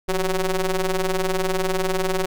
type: ring-modulated tone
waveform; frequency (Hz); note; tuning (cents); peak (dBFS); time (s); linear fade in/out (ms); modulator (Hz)
sawtooth; 185; F#3; 0; -13; 0.08-2.26; 10; 195
effects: none